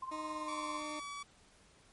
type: tone with tremolo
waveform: sine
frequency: 1046.5 Hz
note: C6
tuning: in tune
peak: -37 dBFS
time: 0.02-0.8 s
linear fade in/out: 5 ms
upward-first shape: sine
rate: 18 Hz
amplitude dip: 70%
type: tone with pitch glide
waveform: 20% pulse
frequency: 310 to 302.6 Hz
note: D#4 to D#4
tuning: -6 to -48 cents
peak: -37 dBFS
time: 0.11-1 s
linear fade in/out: 10 ms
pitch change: -42 cents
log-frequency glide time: 0.24-0.73 s
type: tone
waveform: sawtooth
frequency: 1142 Hz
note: D6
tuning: 49 cents flat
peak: -38 dBFS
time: 0.48-1.23 s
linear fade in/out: 5 ms
effects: pink hiss -64 dBFS RMS until 1.92 s + MP3 48 kbps